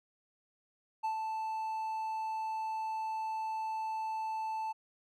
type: tone with ADSR envelope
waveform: triangle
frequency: 880 Hz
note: A5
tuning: in tune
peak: -28 dBFS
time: 1.03-4.73 s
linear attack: 17 ms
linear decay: 100 ms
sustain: -4 dB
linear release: 18 ms
effects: none